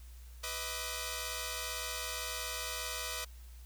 5% pulse tone cluster, 496.4 / 636 / 1187 Hz, B4 / D#5 / D6, +9 / +38 / +18 cents, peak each -30 dBFS, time 0.43-3.25 s, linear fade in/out 10 ms, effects added 60 Hz sine -48 dBFS peak until 3.65 s + white hiss -62 dBFS RMS until 3.65 s

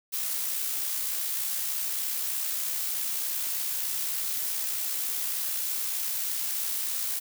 blue noise with amplitude modulation, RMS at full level -29 dBFS, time 0.12-7.2 s, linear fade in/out 20 ms, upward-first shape sine, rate 63.3 Hz, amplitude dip 30%, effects none

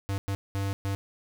square tone bursts at uneven times, 98.6 Hz, G2, 11 cents sharp, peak -28 dBFS, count 4, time 0.09-0.18 / 0.28-0.35 / 0.55-0.73 / 0.85-0.95 s, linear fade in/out 0 ms, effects none

